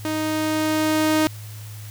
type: tone with level ramp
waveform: sawtooth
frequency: 311.1 Hz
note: D#4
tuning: in tune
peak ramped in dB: -19 to -12 dBFS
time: 0.05-1.27 s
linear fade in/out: 0 ms
effects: added 106 Hz sine -34 dBFS peak until 1.9 s + white hiss -44 dBFS RMS until 1.9 s